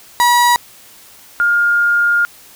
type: tone pair in turn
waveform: 35% pulse / sine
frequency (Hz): 965 / 1413.9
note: B5 / F6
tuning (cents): -40 / +21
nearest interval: perfect fifth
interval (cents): 661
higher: second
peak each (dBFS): -7 / -10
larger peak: first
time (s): 0.2-0.56 / 1.4-2.25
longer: second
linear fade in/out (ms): 0
effects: white hiss -42 dBFS RMS until 2.55 s

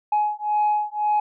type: beating tone pair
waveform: sine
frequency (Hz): 840 / 841.9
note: G#5 / G#5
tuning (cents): +19 / +23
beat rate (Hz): 1.9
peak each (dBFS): -21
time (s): 0.12-1.2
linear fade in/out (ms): 5
effects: tanh soft clip ceiling -14 dBFS

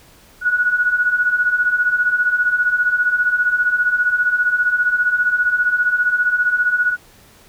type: beating tone pair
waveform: sine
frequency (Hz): 1452 / 1467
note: F#6 / F#6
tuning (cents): -33 / -15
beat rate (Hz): 15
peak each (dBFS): -20 / -15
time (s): 0.41-6.97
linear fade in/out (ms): 50
effects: pink hiss -48 dBFS RMS until 7.48 s

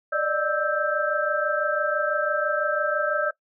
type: tone cluster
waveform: sine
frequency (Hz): 584 / 610 / 1311 / 1573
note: D5 / D#5 / E6 / G6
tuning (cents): -10 / -34 / -10 / +6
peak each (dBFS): -27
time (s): 0.12-3.31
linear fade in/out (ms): 10
effects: noise-tail reverb RT60 0.1 s tail -19 dB re dry

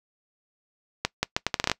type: accelerating click train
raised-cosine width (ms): 0.2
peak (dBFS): -5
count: 10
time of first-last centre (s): 1.05-1.716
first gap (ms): 180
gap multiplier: 0.75
effects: noise-tail reverb RT60 0.1 s tail -22 dB re dry

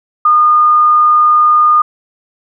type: tone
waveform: sine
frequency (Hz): 1220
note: D#6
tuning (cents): -34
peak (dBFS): -5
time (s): 0.25-1.82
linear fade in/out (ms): 5
effects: none

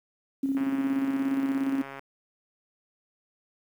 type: tone with tremolo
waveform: sine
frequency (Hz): 271.8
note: C#4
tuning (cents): -34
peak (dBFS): -22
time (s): 0.43-1.82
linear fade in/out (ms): 5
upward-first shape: square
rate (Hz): 17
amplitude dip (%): 45
type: click train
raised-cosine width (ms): 0.5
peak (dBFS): -25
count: 196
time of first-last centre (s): 0.57-1.993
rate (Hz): 137
effects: high-pass 150 Hz 12 dB/octave + 9-bit

